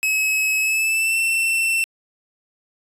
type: tone with pitch glide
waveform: 45% pulse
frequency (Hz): 2569 to 2687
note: E7 to E7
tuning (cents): -45 to +33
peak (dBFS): -17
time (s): 0.03-1.84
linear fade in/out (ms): 0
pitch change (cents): +78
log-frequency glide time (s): 0.59-1.19
effects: resampled to 32000 Hz